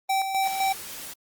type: tone with tremolo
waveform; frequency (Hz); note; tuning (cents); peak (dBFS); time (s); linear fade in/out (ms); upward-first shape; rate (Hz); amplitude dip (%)
square; 774; G5; -22; -22; 0.09-0.73; 10; square; 3.9; 50
type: noise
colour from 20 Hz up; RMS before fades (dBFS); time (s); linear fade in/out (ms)
white; -38; 0.42-1.14; 20
effects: Opus 24 kbps